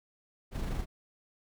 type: noise with amplitude modulation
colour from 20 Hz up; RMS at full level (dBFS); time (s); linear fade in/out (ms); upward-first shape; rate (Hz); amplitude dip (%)
brown; -32; 0.51-0.86; 50; sine; 25.1; 40
effects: none